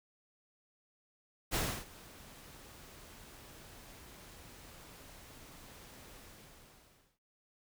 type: noise with ADSR envelope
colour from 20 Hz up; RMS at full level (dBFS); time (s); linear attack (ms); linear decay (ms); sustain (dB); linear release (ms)
pink; -32; 1.51-7.19; 35; 300; -22; 1000
effects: none